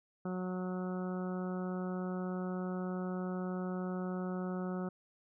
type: harmonic tone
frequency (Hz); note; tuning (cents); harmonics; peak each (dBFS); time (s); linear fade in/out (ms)
183.3; F#3; -16; 1 / 2 / 3 / 4 / 5 / 6 / 7 / 8; -36 / -42 / -46 / -49 / -54 / -56 / -49 / -55; 0.25-4.89; 5
effects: none